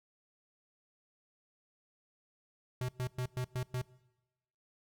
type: tone bursts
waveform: square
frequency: 126.1 Hz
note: B2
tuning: 36 cents sharp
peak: -34 dBFS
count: 6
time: 2.81-3.816 s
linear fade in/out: 2 ms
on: 76 ms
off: 110 ms
effects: noise-tail reverb RT60 1.0 s tail -21 dB re dry